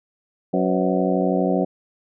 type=harmonic tone with a mistuned harmonic; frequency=92.5 Hz; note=F#2; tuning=in tune; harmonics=2 / 3 / 4 / 5 / 6 / 7 / 8; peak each=-22 / -24 / -25 / -26 / -27 / -27 / -28 dBFS; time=0.53-1.65 s; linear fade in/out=10 ms; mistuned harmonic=5; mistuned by=+120 cents; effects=none

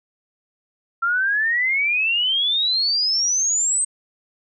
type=exponential sweep; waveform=sine; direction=up; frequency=1356 to 8372 Hz; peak=-17 dBFS; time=1.02-3.85 s; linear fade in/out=10 ms; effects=none

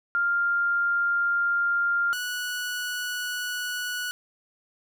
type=tone pair in turn; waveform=sine / sawtooth; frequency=1398 / 1471.9 Hz; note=F6 / F#6; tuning=+1 / -9 cents; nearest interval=minor second; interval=90 cents; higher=second; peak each=-21 / -25 dBFS; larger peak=first; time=0.15-2.13 / 2.13-4.11 s; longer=neither; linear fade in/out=0 ms; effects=none

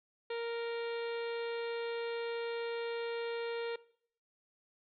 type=harmonic tone with a mistuned harmonic; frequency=466.2 Hz; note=A#4; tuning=in tune; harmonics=1 / 2 / 3 / 4 / 5 / 6 / 7 / 8 / 9; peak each=-35 / -46 / -49 / -50 / -50 / -52 / -57 / -54 / -55 dBFS; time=0.3-3.76 s; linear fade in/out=5 ms; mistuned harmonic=8; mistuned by=-47 cents; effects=noise-tail reverb RT60 0.6 s tail -20 dB re dry + MP3 32 kbps

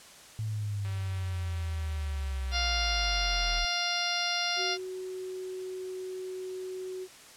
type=linear sweep; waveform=sine; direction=down; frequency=110 to 38.79 Hz; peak=-30 dBFS; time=0.39-3.65 s; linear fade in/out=0 ms
type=click train; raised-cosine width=0.3 ms; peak=-32 dBFS; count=527; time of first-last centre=0.85-3.59 s; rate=192 Hz
type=harmonic tone; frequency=700 Hz; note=F5; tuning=4 cents sharp; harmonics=1 / 2 / 3 / 4 / 5 / 6 / 7 / 8; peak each=-36 / -36 / -36 / -36 / -36 / -36 / -36 / -36 dBFS; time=2.51-4.78 s; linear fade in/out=50 ms
type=tone; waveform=sine; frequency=371.9 Hz; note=F#4; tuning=9 cents sharp; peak=-35 dBFS; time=4.56-7.08 s; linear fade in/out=50 ms
effects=white hiss -51 dBFS RMS until 7.36 s + low-pass 9000 Hz 12 dB/octave

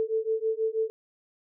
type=beating tone pair; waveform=sine; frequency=440 / 446.2 Hz; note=A4 / A4; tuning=0 / +24 cents; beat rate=6.2 Hz; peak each=-28 dBFS; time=0-0.9 s; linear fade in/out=0 ms; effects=none

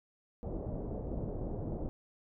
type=low-pass noise; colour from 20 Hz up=pink; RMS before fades=-38 dBFS; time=0.43-1.89 s; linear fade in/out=0 ms; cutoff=620 Hz; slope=24 dB/octave; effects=none

